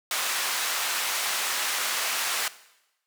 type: band-pass noise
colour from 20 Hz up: pink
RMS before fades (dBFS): -28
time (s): 0.11-2.48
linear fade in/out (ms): 2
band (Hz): 1100 to 15000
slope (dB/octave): 12
effects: noise-tail reverb RT60 0.9 s tail -17 dB re dry